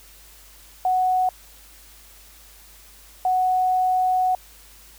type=tone pair in turn; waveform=sine; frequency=740 / 740 Hz; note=F#5 / F#5; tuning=0 / 0 cents; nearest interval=unison; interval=0 cents; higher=neither; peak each=-17 / -17 dBFS; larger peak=neither; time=0.85-1.29 / 3.25-4.35 s; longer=second; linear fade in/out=2 ms; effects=added 50 Hz sine -51 dBFS peak until 4.98 s + white hiss -49 dBFS RMS until 4.98 s